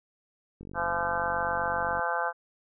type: click train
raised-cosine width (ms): 3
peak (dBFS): -30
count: 67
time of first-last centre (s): 0.61-1.994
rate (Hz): 47.7
type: harmonic tone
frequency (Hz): 170.8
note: F3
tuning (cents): -38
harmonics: 3 / 4 / 5 / 6 / 7 / 8 / 9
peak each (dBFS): -35 / -34 / -32 / -36 / -35 / -37 / -32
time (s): 0.74-2.33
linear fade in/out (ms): 50
effects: none